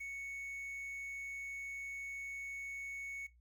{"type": "tone with quantisation", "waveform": "triangle", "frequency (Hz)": 2217, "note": "C#7", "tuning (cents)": 0, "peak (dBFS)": -40, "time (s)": [0, 3.27], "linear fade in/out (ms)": 10, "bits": 11, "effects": ["noise-tail reverb RT60 0.2 s tail -19 dB re dry", "added 60 Hz sine -63 dBFS peak until 3.4 s"]}